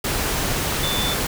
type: tone in noise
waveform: sine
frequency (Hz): 3520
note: A7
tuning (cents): 0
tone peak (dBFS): -24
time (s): 0.83-1.14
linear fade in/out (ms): 5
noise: pink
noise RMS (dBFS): -23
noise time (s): 0.04-1.27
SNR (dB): -4
effects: none